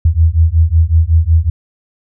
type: beating tone pair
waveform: sine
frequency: 79 / 84.4 Hz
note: D#2 / E2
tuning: +27 / +41 cents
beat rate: 5.4 Hz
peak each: -10 dBFS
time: 0.05-1.5 s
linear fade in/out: 5 ms
effects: none